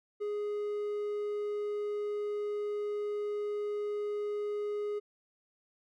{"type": "tone", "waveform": "triangle", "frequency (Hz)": 415.3, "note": "G#4", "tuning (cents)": 0, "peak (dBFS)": -30, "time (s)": [0.2, 5], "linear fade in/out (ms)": 20, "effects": []}